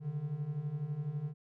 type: beating tone pair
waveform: triangle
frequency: 139.1 / 151.1 Hz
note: C#3 / D3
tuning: +6 / +50 cents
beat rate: 12 Hz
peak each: -38 / -34 dBFS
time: 0-1.34 s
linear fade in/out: 50 ms
effects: none